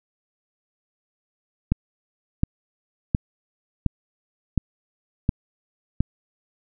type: click train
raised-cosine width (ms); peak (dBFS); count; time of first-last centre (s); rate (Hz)
5; -6; 7; 1.72-6.006; 1.4
effects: none